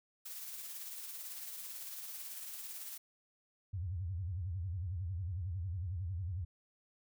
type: noise with tremolo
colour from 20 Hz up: blue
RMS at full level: -44 dBFS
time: 0.25-2.98 s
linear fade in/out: 10 ms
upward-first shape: triangle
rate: 18 Hz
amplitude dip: 40%
type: tone with vibrato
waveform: sine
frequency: 89.9 Hz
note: F#2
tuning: 49 cents flat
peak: -36 dBFS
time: 3.73-6.45 s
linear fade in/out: 10 ms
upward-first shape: sine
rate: 11 Hz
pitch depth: 190 cents each way
effects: none